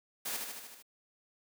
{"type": "noise with echo", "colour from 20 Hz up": "white", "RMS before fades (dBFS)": -37, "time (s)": [0.25, 0.37], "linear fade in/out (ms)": 10, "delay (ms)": 76, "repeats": 6, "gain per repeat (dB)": -3, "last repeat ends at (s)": 0.826, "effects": ["high-pass 200 Hz 12 dB/octave"]}